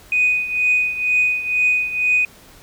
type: tone with tremolo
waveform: sine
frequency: 2489 Hz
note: D#7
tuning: in tune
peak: -11 dBFS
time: 0.12-2.25 s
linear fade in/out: 2 ms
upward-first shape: triangle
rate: 2.1 Hz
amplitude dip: 80%
effects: tanh soft clip ceiling -8 dBFS + pink hiss -46 dBFS RMS until 2.62 s